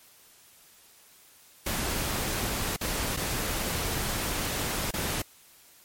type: noise with dropouts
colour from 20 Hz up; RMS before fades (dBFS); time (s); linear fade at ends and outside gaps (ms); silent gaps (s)
pink; -30; 1.66-5.22; 5; 2.763-2.81 / 3.165-3.171 / 4.909-4.937
effects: white hiss -56 dBFS RMS until 5.84 s + MP3 64 kbps